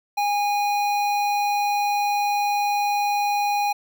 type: tone with notch filter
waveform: square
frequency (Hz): 820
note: G#5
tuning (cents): -22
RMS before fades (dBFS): -22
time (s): 0.17-3.73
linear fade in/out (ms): 10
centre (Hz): 8800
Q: 1
effects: none